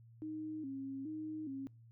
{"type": "tone with vibrato", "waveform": "sine", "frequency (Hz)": 290, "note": "D4", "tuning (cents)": -22, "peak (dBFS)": -40, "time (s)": [0.22, 1.67], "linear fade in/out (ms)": 0, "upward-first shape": "square", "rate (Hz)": 1.2, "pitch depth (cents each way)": 120, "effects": ["noise-tail reverb RT60 0.3 s tail -25 dB re dry", "added 115 Hz sine -57 dBFS peak until 1.91 s"]}